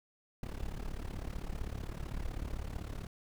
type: noise with amplitude modulation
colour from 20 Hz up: brown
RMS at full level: -36 dBFS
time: 0.43-3.07 s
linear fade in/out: 2 ms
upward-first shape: sine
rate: 35.7 Hz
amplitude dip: 85%
effects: none